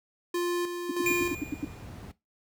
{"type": "tone with tremolo", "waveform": "square", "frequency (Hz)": 350.1, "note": "F4", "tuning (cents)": 4, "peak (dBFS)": -27, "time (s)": [0.34, 1.35], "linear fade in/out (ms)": 5, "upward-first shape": "square", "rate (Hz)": 1.6, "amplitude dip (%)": 50}
{"type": "tone bursts", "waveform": "sine", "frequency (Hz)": 290.2, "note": "D4", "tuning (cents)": -21, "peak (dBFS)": -26, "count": 8, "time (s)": [0.89, 1.649], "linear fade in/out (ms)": 5, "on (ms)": 24, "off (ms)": 81}
{"type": "noise", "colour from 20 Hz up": "brown", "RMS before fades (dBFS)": -39, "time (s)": [1.03, 2.12], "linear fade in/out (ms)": 10}
{"type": "tone with exponential decay", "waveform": "square", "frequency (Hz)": 2424, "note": "D#7", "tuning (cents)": -46, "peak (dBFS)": -24, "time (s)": [1.06, 1.85], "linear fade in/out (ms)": 2, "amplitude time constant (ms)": 170}
{"effects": ["noise-tail reverb RT60 0.2 s tail -18 dB re dry", "high-pass 80 Hz 12 dB/octave"]}